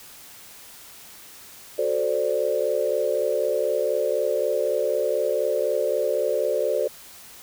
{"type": "chord", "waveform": "sine", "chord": "D dominant seventh", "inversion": "first", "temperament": "equal", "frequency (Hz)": [370, 440, 523.3, 587.3], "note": ["F#4", "A4", "C5", "D5"], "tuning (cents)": [0, 0, 0, 0], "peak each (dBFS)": [-30, -26, -25, -25], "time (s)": [1.78, 6.88], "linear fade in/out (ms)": 10, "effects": ["white hiss -45 dBFS RMS until 7.42 s"]}